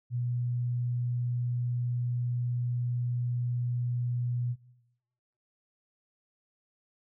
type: tone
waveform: sine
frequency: 121.9 Hz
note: B2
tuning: 22 cents flat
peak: -28 dBFS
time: 0.1-4.56 s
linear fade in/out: 50 ms
effects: noise-tail reverb RT60 1.0 s tail -20 dB re dry